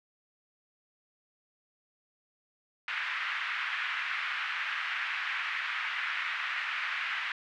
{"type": "band-pass noise", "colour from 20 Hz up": "white", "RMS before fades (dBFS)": -34, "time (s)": [2.88, 7.32], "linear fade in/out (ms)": 2, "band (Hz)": [1300, 2400], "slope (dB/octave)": 24, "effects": []}